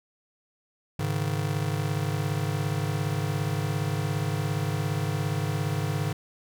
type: chord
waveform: square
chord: Ab suspended fourth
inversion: none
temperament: just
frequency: 103.83 / 138.43 / 155.74 Hz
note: Ab2 / Db3 / Eb3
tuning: 0 / -2 / +2 cents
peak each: -31 dBFS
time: 0.99-6.13 s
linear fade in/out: 5 ms
effects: none